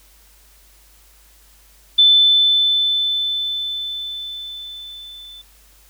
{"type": "tone with level ramp", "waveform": "sine", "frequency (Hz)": 3520, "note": "A7", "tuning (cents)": 0, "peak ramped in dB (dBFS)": [-7, -36], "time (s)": [1.98, 5.42], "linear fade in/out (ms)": 10, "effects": ["added 50 Hz sine -51 dBFS peak until 5.89 s", "white hiss -52 dBFS RMS until 5.89 s"]}